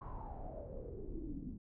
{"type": "noise with low-pass filter sweep", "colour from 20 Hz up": "brown", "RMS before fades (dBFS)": -45, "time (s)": [0.01, 1.58], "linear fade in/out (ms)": 10, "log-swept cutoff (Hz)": [1100, 230], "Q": 8, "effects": []}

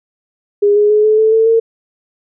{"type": "tone with pitch steps", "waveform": "sine", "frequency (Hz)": [409.2, 416.4, 423.6, 431, 438.6, 446.2, 454], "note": ["G#4", "G#4", "G#4", "A4", "A4", "A4", "A#4"], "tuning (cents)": [-26, 5, 34, -36, -6, 24, -46], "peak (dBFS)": -7, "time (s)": [0.62, 1.6], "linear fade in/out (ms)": 10, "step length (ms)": 140, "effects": []}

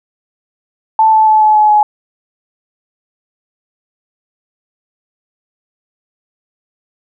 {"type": "tone with pitch steps", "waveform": "sine", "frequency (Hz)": [880, 872.4, 864.9, 857.4, 850, 842.7], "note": ["A5", "A5", "A5", "A5", "G#5", "G#5"], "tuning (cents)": [0, -15, -30, -45, 40, 25], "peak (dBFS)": -5, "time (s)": [0.99, 1.83], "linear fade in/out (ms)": 2, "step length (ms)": 140, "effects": []}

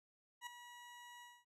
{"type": "tone with ADSR envelope", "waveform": "20% pulse", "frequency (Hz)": 966, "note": "B5", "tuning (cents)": -39, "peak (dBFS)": -38, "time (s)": [0.41, 1.45], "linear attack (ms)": 57, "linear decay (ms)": 5, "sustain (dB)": -11, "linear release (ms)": 230, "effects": ["low-pass 12000 Hz 12 dB/octave"]}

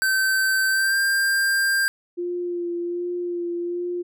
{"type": "tone with pitch glide", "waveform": "square", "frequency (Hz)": [1545, 1590.3], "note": ["G6", "G6"], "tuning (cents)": [-26, 24], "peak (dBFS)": -19, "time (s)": [0.02, 1.88], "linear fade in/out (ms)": 0, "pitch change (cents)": 50, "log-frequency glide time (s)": [0.69, 0.99]}
{"type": "tone with vibrato", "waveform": "sine", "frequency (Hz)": 349.2, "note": "F4", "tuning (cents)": 0, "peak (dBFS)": -24, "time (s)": [2.17, 4.03], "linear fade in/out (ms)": 20, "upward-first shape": "sine", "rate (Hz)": 1.3, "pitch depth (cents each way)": 20}
{"effects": []}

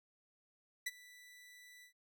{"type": "tone with ADSR envelope", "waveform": "sawtooth", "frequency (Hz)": 1975.5, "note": "B6", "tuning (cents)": 0, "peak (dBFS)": -31, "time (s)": [0.86, 1.93], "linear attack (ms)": 9, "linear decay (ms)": 32, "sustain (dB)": -22, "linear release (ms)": 96, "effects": []}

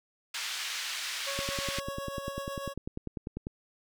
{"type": "band-pass noise", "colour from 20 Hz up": "white", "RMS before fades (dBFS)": -36, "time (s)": [0.34, 1.8], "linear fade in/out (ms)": 5, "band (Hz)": [1600, 4500], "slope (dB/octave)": 12}
{"type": "tone with tremolo", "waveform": "25% pulse", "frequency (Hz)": 554.4, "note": "C#5", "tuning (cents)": 0, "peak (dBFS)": -31, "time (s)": [1.26, 2.74], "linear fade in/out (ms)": 20, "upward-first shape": "triangle", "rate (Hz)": 8.1, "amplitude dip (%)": 40}
{"type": "click train", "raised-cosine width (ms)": 3, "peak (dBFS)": -23, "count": 22, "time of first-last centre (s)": [1.39, 3.469], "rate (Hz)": 10.1}
{"effects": []}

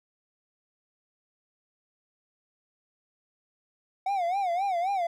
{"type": "tone with vibrato", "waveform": "triangle", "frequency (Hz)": 740, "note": "F#5", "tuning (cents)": 0, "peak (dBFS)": -23, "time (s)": [4.06, 5.07], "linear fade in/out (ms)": 5, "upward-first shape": "sine", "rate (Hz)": 3.8, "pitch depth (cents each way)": 150, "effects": []}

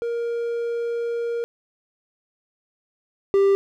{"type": "tone pair in turn", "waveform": "triangle", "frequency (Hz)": [469.2, 394.5], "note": ["A#4", "G4"], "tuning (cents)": [11, 11], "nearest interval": "minor third", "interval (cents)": 300, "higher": "first", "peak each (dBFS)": [-21, -12], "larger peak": "second", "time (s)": [[0.02, 1.44], [3.34, 3.55]], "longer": "first", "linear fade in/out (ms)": 0, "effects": []}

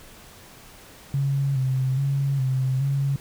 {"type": "tone with vibrato", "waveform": "sine", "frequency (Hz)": 134.6, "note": "C3", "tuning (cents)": 49, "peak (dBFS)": -20, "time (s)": [1.14, 3.16], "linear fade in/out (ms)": 2, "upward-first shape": "square", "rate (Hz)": 1.2, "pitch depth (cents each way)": 49, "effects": ["pink hiss -47 dBFS RMS until 3.2 s"]}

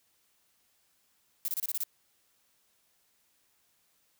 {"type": "noise bursts", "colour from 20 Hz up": "violet", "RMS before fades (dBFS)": -32, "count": 7, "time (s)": [1.45, 1.835], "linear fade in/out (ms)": 0, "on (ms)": 31, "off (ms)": 28, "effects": ["white hiss -71 dBFS RMS until 4.19 s"]}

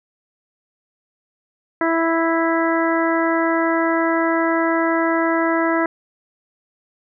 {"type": "harmonic tone", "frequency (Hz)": 329.6, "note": "E4", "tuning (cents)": 0, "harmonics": [1, 2, 3, 4, 5, 6], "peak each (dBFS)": [-19, -22, -24, -25, -26, -27], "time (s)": [1.81, 5.86], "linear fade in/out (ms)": 2, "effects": []}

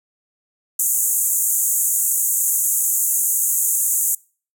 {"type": "band-pass noise", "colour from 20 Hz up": "pink", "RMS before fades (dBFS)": -19, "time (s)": [0.79, 4.15], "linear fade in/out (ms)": 5, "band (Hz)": [6600, 16000], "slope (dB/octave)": 96, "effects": ["noise-tail reverb RT60 0.4 s tail -25 dB re dry"]}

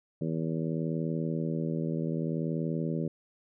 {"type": "harmonic tone", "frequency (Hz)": 80.6, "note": "E2", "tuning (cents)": -38, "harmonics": [2, 3, 4, 5, 6, 7], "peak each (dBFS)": [-31, -35, -37, -39, -41, -42], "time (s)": [0.21, 3.08], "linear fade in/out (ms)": 5, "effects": []}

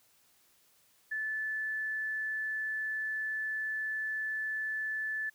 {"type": "tone", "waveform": "sine", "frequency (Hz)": 1743, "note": "A6", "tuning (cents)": -17, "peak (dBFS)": -32, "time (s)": [1.11, 5.3], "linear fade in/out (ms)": 10, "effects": ["white hiss -67 dBFS RMS until 5.34 s"]}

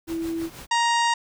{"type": "noise with tremolo", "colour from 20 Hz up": "pink", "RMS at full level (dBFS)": -39, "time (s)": [0.07, 0.67], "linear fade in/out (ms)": 20, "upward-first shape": "sine", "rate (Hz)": 6.2, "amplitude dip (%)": 60}
{"type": "tone", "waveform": "sine", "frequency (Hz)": 329.6, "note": "E4", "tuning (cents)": 0, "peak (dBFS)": -25, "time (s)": [0.07, 0.5], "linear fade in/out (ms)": 50}
{"type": "harmonic tone", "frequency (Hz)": 937, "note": "A#5", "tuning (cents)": 9, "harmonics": [1, 2, 3, 4, 5, 6, 7, 8, 9], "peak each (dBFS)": [-20, -26, -30, -32, -34, -36, -37, -38, -39], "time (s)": [0.71, 1.14], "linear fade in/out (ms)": 5}
{"effects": []}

